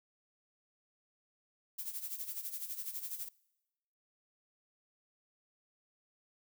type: noise with tremolo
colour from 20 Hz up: violet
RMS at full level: -39 dBFS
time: 1.78-3.29 s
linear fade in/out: 10 ms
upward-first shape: sine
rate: 12 Hz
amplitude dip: 70%
effects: noise-tail reverb RT60 1.0 s tail -24 dB re dry